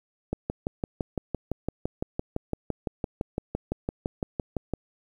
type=click train; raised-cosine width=2 ms; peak=-14 dBFS; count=27; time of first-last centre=0.33-4.737 s; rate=5.9 Hz; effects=9-bit